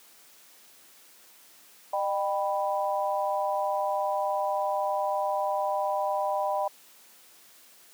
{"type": "chord", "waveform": "sine", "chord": "Eb augmented", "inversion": "none", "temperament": "equal with one note detuned", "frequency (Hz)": [607.3, 784, 987.8], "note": ["Eb5", "G5", "B5"], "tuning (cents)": [-42, 0, 0], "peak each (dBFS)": [-29, -29, -31], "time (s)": [1.93, 6.68], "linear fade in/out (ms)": 5, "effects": ["white hiss -55 dBFS RMS until 7.93 s", "high-pass 200 Hz 12 dB/octave"]}